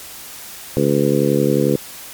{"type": "harmonic tone", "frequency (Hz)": 71.2, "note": "C#2", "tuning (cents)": 47, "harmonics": [2, 3, 4, 5, 6, 7], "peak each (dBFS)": [-20, -20, -20, -20, -20, -20], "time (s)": [0.77, 1.76], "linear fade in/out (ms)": 0, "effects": ["white hiss -35 dBFS RMS until 2.13 s", "MP3 96 kbps"]}